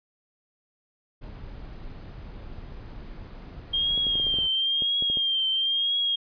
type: noise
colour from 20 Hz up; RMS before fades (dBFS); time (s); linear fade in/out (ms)
brown; -40; 1.21-4.48; 20
type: tone with vibrato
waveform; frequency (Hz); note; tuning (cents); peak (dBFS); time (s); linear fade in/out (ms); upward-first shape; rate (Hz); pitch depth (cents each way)
sine; 3211; G7; +41; -22; 3.73-6.16; 10; triangle; 1; 58
type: clicks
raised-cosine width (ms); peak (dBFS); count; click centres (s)
2; -24; 11; 3.977 / 4.068 / 4.155 / 4.199 / 4.268 / 4.341 / 4.387 / 4.822 / 5.024 / 5.1 / 5.172
effects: resampled to 11025 Hz